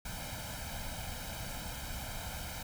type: noise with comb filter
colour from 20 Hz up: pink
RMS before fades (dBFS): -41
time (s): 0.05-2.63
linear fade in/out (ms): 5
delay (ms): 1.3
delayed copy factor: +0.8
effects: none